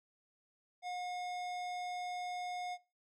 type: tone with low-pass filter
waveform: square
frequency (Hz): 720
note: F#5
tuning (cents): -47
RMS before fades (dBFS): -41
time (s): 0.82-2.78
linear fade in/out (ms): 50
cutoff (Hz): 6000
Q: 0.69
effects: noise-tail reverb RT60 0.3 s tail -21 dB re dry